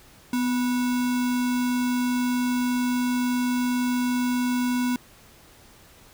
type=tone with sample-and-hold; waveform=sine; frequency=248.5 Hz; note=B3; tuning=11 cents sharp; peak=-21 dBFS; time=0.33-4.96 s; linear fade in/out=2 ms; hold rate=1225 Hz; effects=pink hiss -52 dBFS RMS until 6.13 s